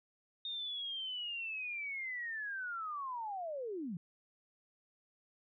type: linear sweep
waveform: sine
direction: down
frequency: 3687 to 155 Hz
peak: -38 dBFS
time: 0.45-3.97 s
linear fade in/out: 2 ms
effects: none

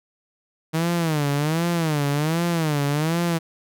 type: tone with vibrato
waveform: sawtooth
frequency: 156.5 Hz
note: D#3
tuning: 10 cents sharp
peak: -16 dBFS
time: 0.73-3.39 s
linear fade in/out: 20 ms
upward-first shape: sine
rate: 1.3 Hz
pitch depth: 170 cents each way
effects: none

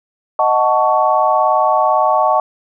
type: chord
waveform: sine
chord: D# half-diminished seventh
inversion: none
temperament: equal with one note detuned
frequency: 622.3 / 740 / 880 / 1119 Hz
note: D#5 / F#5 / A5 / C#6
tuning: 0 / 0 / 0 / +16 cents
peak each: -16 dBFS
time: 0.39-2.4 s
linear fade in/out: 2 ms
effects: none

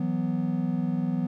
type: chord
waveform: triangle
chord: E suspended second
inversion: none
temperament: equal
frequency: 164.81 / 185 / 246.9 Hz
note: E3 / F#3 / B3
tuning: 0 / 0 / 0 cents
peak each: -27 dBFS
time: 0-1.27 s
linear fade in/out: 5 ms
effects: none

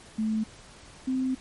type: tone pair in turn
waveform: sine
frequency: 218.4 / 259.7 Hz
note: A3 / C4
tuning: -13 / -13 cents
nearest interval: minor third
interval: 300 cents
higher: second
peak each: -24 dBFS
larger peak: neither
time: 0.18-0.44 / 1.07-1.35 s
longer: second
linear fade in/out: 10 ms
effects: pink hiss -50 dBFS RMS until 1.4 s + MP3 48 kbps

